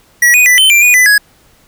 square tone with pitch steps, 1927 / 2477 / 1983 / 3072 / 2365 / 2460 / 1999 / 1670 Hz, B6 / D#7 / B6 / G7 / D7 / D#7 / B6 / G#6, -43 / -8 / +7 / -36 / +12 / -20 / +20 / +9 cents, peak -5 dBFS, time 0.22-1.18 s, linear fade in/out 5 ms, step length 120 ms, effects pink hiss -48 dBFS RMS until 1.67 s

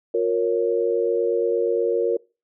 sine chord, Bb minor, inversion second, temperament equal with one note detuned, 357 / 466.2 / 554.4 Hz, F4 / Bb4 / Db5, +38 / 0 / 0 cents, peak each -24 / -20 / -26 dBFS, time 0.14-2.17 s, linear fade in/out 5 ms, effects noise-tail reverb RT60 0.3 s tail -24 dB re dry

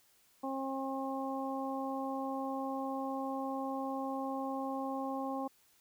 harmonic tone, 268.5 Hz, C4, 45 cents sharp, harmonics 1 / 2 / 3 / 4, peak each -38 / -41 / -40 / -43 dBFS, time 0.43-5.48 s, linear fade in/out 10 ms, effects white hiss -68 dBFS RMS until 5.8 s

